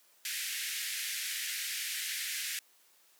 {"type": "band-pass noise", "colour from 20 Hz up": "pink", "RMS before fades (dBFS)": -37, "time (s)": [0.25, 2.59], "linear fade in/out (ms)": 2, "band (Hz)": [1700, 15000], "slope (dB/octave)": 48, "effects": ["white hiss -65 dBFS RMS until 3.19 s", "high-pass 300 Hz 12 dB/octave"]}